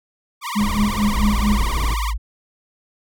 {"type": "tone with vibrato", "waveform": "sawtooth", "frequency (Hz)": 1057, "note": "C6", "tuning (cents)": 17, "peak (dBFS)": -21, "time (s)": [0.41, 2.14], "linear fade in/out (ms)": 50, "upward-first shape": "triangle", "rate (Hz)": 18, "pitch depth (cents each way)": 260}
{"type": "tone with tremolo", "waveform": "sine", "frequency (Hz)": 207.7, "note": "G#3", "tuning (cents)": 0, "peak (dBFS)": -14, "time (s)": [0.55, 1.62], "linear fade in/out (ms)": 20, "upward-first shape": "sine", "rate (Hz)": 4.5, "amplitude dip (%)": 90}
{"type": "noise", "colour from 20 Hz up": "brown", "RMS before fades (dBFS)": -24, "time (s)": [0.58, 1.95], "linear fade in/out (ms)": 20}
{"type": "tone", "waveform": "sine", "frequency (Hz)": 53.9, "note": "A1", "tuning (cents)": -35, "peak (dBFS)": -20, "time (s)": [1.13, 2.18], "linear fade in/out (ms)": 20}
{"effects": []}